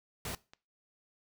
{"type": "noise", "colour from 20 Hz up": "pink", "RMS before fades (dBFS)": -39, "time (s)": [0.25, 0.35], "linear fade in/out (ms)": 2}
{"type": "click", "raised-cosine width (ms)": 0.2, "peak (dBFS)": -34, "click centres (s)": 0.535}
{"effects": ["noise-tail reverb RT60 0.3 s tail -20 dB re dry"]}